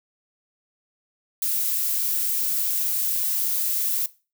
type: noise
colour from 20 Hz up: violet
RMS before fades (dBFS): -24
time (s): 1.42-4.06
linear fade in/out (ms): 2
effects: noise-tail reverb RT60 0.3 s tail -18 dB re dry